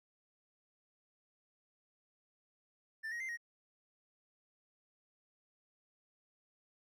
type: tone with pitch steps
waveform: triangle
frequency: 1777 / 1885 / 2083 / 1880 Hz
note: A6 / A#6 / C7 / A#6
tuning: +17 / +19 / -8 / +14 cents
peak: -37 dBFS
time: 3.03-3.374 s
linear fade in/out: 20 ms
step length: 86 ms
effects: none